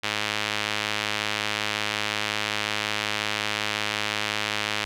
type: tone with band-pass filter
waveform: sawtooth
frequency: 105.5 Hz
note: G#2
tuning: 28 cents sharp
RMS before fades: -28 dBFS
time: 0.03-4.85 s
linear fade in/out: 10 ms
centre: 2900 Hz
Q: 1.2
effects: none